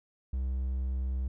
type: tone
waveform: triangle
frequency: 64.7 Hz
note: C2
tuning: 19 cents flat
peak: -27 dBFS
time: 0.33-1.28 s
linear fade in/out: 5 ms
effects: none